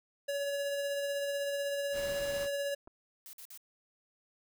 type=tone with tremolo; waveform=square; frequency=565 Hz; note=C#5; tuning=33 cents sharp; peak=-32 dBFS; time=0.28-2.75 s; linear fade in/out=10 ms; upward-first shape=sine; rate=16 Hz; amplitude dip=25%
type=noise; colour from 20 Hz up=pink; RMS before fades=-45 dBFS; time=1.92-2.49 s; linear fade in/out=50 ms
type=clicks; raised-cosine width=1 ms; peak=-39 dBFS; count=2; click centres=2.874 / 2.877 s
type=noise bursts; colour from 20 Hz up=blue; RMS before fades=-49 dBFS; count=3; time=3.26-3.575 s; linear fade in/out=0 ms; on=71 ms; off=51 ms
effects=none